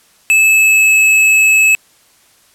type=tone with pitch glide; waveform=square; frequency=2610 to 2593 Hz; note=E7 to E7; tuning=-18 to -29 cents; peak=-7 dBFS; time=0.3-1.75 s; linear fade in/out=0 ms; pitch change=-11 cents; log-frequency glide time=0.42-0.96 s; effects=white hiss -50 dBFS RMS until 2.54 s + low-pass 12000 Hz 12 dB/octave